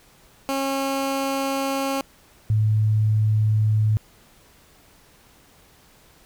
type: tone pair in turn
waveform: 15% pulse / sine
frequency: 272.2 / 107.79 Hz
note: C#4 / A2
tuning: -31 / -35 cents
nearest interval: octave + major third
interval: 1604 cents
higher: first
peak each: -16 / -16 dBFS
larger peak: neither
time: 0.49-2.01 / 2.5-3.97 s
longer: first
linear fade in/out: 0 ms
effects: pink hiss -54 dBFS RMS until 6.25 s